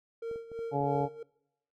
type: tone with tremolo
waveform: triangle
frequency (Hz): 459.4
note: A#4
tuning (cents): -25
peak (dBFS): -31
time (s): 0.22-1.23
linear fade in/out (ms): 5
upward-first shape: sine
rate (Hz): 3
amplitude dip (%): 80
type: clicks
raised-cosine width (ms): 2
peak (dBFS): -36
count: 9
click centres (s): 0.313 / 0.359 / 0.517 / 0.591 / 0.807 / 0.841 / 0.953 / 1.009 / 1.052
type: harmonic tone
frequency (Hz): 141.3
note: C#3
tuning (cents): +34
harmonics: 1 / 2 / 3 / 4 / 5 / 6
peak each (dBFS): -33 / -35 / -33 / -36 / -35 / -33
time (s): 0.71-1.09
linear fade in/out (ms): 50
effects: noise-tail reverb RT60 0.8 s tail -23 dB re dry